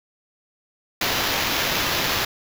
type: noise with sample-and-hold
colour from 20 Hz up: white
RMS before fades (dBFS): -23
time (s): 1.01-2.25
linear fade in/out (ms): 5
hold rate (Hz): 8820
effects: none